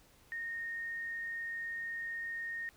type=tone with frequency modulation; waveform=sine; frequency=1848 Hz; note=A#6; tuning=16 cents flat; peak=-37 dBFS; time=0.32-2.69 s; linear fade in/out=0 ms; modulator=46.9 Hz; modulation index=0.22; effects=pink hiss -64 dBFS RMS until 2.76 s